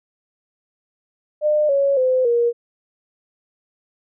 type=tone with pitch steps; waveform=sine; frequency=603 / 556.2 / 513 / 473.1 Hz; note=D5 / C#5 / C5 / A#4; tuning=+46 / +6 / -34 / +26 cents; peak=-14 dBFS; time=1.41-2.53 s; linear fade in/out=50 ms; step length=280 ms; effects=none